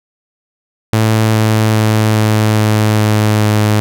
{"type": "tone with pitch steps", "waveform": "sawtooth", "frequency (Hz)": [110, 109.37, 108.74, 108.11, 107.49, 106.87, 106.25], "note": ["A2", "A2", "A2", "A2", "A2", "A2", "G#2"], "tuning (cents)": [0, -10, -20, -30, -40, -50, 40], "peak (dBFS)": -5, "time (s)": [0.93, 3.8], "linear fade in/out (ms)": 0, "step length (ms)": 410, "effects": []}